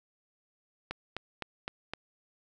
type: click train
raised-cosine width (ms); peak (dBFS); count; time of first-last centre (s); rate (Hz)
0.3; -19; 5; 0.91-1.936; 3.9
effects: none